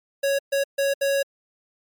square tone bursts at uneven times, 554.4 Hz, C#5, in tune, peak -20 dBFS, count 4, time 0.23-0.39 / 0.52-0.64 / 0.78-0.94 / 1.01-1.23 s, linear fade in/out 10 ms, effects MP3 96 kbps

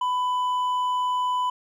sine tone with hard clipping, 998 Hz, B5, 18 cents sharp, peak -23 dBFS, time 0.01-1.5 s, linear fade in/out 5 ms, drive 4 dB, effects none

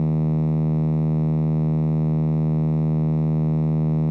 5% pulse tone with band-pass filter, 77.78 Hz, D#2, in tune, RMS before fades -20 dBFS, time 0-4.1 s, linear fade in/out 0 ms, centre 170 Hz, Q 6.5, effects none

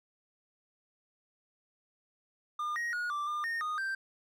triangle tone with pitch steps, 1207 / 1883 / 1446 / 1174 / 1203 / 1840 / 1234 / 1568 Hz, D6 / A#6 / F#6 / D6 / D6 / A#6 / D#6 / G6, +47 / +17 / -40 / -1 / +41 / -23 / -15 / 0 cents, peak -30 dBFS, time 2.59-3.95 s, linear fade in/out 5 ms, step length 170 ms, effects none

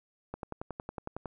click train, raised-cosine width 1 ms, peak -23 dBFS, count 11, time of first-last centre 0.34-1.257 s, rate 10.9 Hz, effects none

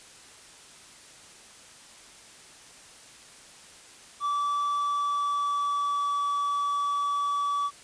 triangle tone with pitch glide, 1157 to 1147 Hz, D6 to D6, -26 to -41 cents, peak -23 dBFS, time 4.2-7.71 s, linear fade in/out 50 ms, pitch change -15 cents, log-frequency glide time 4.66-6.2 s, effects white hiss -50 dBFS RMS until 7.83 s + resampled to 22050 Hz

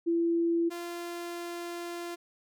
sine / sawtooth tone pair in turn, 336.9 / 345.2 Hz, E4 / F4, +38 / -20 cents, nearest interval unison, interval 42 cents, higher second, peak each -24 / -32 dBFS, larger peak first, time 0.06-0.7 / 0.7-2.16 s, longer second, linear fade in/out 20 ms, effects none

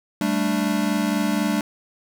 square chord, G suspended second, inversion none, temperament equal, 196 / 220 / 293.7 Hz, G3 / A3 / D4, 0 / 0 / 0 cents, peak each -25 dBFS, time 0.21-1.61 s, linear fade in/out 2 ms, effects none

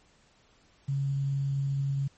sine tone with quantisation, 138.4 Hz, C#3, 2 cents flat, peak -26 dBFS, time 0.88-2.08 s, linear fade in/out 10 ms, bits 9, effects pink hiss -63 dBFS RMS until 2.17 s + MP3 32 kbps

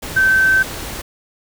sine tone in noise, 1544 Hz, G6, 27 cents flat, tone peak -10 dBFS, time 0.16-0.63 s, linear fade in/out 10 ms, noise pink, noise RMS -28 dBFS, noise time 0.02-1.02 s, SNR +15 dB, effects none

